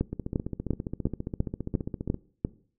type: two click trains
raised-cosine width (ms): 3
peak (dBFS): -19 / -12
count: 31 / 8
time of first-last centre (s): 0.13-2.143 / 0.01-2.449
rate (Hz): 14.9 / 2.87
effects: noise-tail reverb RT60 0.5 s tail -20 dB re dry